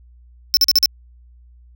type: tone bursts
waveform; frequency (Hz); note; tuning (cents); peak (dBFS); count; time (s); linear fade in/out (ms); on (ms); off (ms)
square; 5320; E8; +15; -10; 5; 0.54-0.858; 0; 30; 42
effects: added 60 Hz sine -44 dBFS peak until 1.75 s